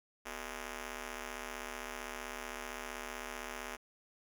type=ring-modulated tone; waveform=5% pulse; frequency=209.8 Hz; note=G#3; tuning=18 cents sharp; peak=-27 dBFS; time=0.25-3.77 s; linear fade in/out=20 ms; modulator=172 Hz; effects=none